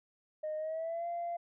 sine tone with pitch glide, 617 to 688.6 Hz, D#5 to F5, -15 to -25 cents, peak -33 dBFS, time 0.43-1.37 s, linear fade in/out 10 ms, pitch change +190 cents, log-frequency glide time 0.57-1.07 s, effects tanh soft clip ceiling -31 dBFS

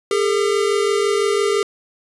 square tone pair together, 403.3 / 449.2 Hz, G4 / A4, +49 / +36 cents, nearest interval major second, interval 187 cents, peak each -18 / -21 dBFS, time 0.11-1.63 s, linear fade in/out 2 ms, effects resampled to 24000 Hz

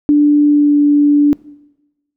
sine tone with pitch glide, 293.7 to 291.2 Hz, D4 to D4, 0 to -15 cents, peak -6 dBFS, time 0.09-1.33 s, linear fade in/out 0 ms, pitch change -15 cents, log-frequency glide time 0.47-0.79 s, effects noise-tail reverb RT60 1.0 s tail -21 dB re dry

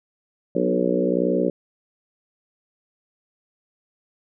harmonic tone with a mistuned harmonic, 61.2 Hz, B1, 15 cents flat, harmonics 3 / 4 / 5 / 6 / 7 / 8 / 9, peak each -26 / -26 / -26 / -26 / -26 / -26 / -26 dBFS, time 0.55-1.5 s, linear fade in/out 5 ms, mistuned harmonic 5, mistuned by -18 cents, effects none

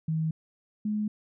sine tone pair in turn, 159.2 / 211.4 Hz, D#3 / G#3, +40 / +31 cents, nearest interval perfect fourth, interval 491 cents, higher second, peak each -25 / -26 dBFS, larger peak first, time 0.08-0.31 / 0.85-1.08 s, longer neither, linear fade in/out 5 ms, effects none

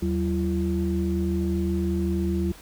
sine tone cluster, 79.3 / 187.1 / 340.4 Hz, D#2 / F#3 / F4, +33 / +20 / -44 cents, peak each -26 / -25 / -27 dBFS, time 0.02-2.52 s, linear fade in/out 5 ms, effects tanh soft clip ceiling -14 dBFS + pink hiss -47 dBFS RMS until 2.61 s

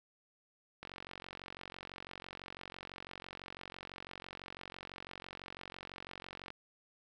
click train, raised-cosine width 0.3 ms, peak -29 dBFS, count 262, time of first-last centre 0.83-6.504 s, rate 46 Hz, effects none

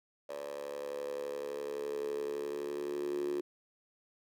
10% pulse tone with high-pass filter sweep, 71.8 Hz, D2, 39 cents flat, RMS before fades -38 dBFS, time 0.29-3.41 s, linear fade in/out 5 ms, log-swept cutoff 570 to 350 Hz, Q 9, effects none

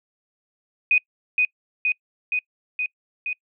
sine tone with echo, 2492 Hz, D#7, 2 cents sharp, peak -14 dBFS, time 0.91-0.98 s, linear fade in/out 2 ms, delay 470 ms, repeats 5, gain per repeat -2 dB, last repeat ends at 3.33 s, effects noise-tail reverb RT60 0.1 s tail -26 dB re dry

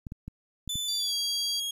clicks, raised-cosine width 5 ms, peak -25 dBFS, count 5, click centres 0.068 / 0.121 / 0.28 / 0.677 / 0.756 s
sawtooth tone with pitch glide, 3504 to 3288 Hz, A7 to G#7, -8 to -18 cents, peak -27 dBFS, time 0.69-1.71 s, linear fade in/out 5 ms, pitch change -110 cents, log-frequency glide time 0.97-1.15 s
sine tone, 4699 Hz, D8, in tune, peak -30 dBFS, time 0.88-1.6 s, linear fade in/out 5 ms
effects resampled to 32000 Hz + 10-bit

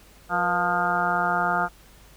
harmonic tone with a mistuned harmonic, 176.5 Hz, F3, 19 cents sharp, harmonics 1 / 2 / 3 / 4 / 5 / 6 / 7 / 8 / 9, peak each -33 / -36 / -36 / -26 / -28 / -38 / -27 / -26 / -37 dBFS, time 0.29-1.69 s, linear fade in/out 50 ms, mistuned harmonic 3, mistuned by -130 cents, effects added 50 Hz sine -53 dBFS peak until 2.16 s + pink hiss -53 dBFS RMS until 2.16 s

